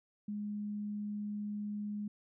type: tone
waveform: sine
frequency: 207.7 Hz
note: G#3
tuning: in tune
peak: -36 dBFS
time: 0.28-2.08 s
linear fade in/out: 5 ms
effects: none